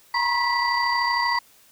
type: tone cluster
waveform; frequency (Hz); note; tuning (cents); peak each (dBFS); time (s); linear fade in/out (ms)
sine; 945 / 978 / 1076 / 1966 / 4654; A#5 / B5 / C6 / B6 / D8; +23 / -17 / +48 / -8 / -17; -24 / -28 / -26 / -24 / -28; 0.14-1.39; 5
effects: tanh soft clip ceiling -12 dBFS + white hiss -55 dBFS RMS until 1.71 s